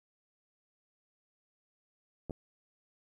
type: clicks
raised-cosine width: 2 ms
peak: -26 dBFS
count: 2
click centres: 2.297 / 2.308 s
effects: 11-bit